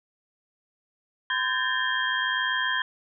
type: tone cluster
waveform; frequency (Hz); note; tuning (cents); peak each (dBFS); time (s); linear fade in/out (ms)
sine; 1022 / 1572 / 1699 / 1800 / 3213; C6 / G6 / G#6 / A6 / G7; -41 / +4 / +39 / +39 / +42; -30; 1.3-2.82; 2
effects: none